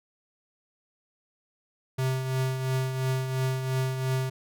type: tone with tremolo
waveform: square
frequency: 130.81 Hz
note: C3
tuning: in tune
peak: -24 dBFS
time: 1.98-4.3 s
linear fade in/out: 10 ms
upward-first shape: triangle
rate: 2.9 Hz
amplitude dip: 55%
effects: none